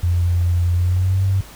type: tone with pitch glide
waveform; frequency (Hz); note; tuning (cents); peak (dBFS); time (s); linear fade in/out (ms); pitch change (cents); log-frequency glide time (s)
sine; 87.31 to 96.32; F2 to G2; 0 to -30; -14; 0.03-1.41; 5; +170; 0.74-1.24
effects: added 50 Hz sine -38 dBFS peak until 1.55 s + pink hiss -41 dBFS RMS until 1.55 s